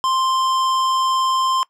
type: tone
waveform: square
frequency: 1047 Hz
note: C6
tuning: 1 cent sharp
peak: -17 dBFS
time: 0.04-1.63 s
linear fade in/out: 0 ms
effects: noise-tail reverb RT60 0.1 s tail -21 dB re dry + low-pass 7000 Hz 12 dB/octave